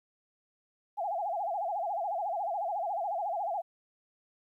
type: tone with vibrato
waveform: sine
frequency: 747 Hz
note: F#5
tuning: 16 cents sharp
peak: -30 dBFS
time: 0.97-3.62 s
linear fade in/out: 20 ms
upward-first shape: sine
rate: 14 Hz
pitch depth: 210 cents each way
effects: 12-bit